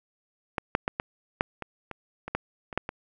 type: clicks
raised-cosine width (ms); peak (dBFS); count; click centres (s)
0.5; -12 / -6 / -11 / -12 / -7 / -19 / -21 / -20 / -11 / -23 / -9 / -17; 12; 0.582 / 0.751 / 0.879 / 0.999 / 1.409 / 1.623 / 1.913 / 2.28 / 2.35 / 2.728 / 2.776 / 2.891
effects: none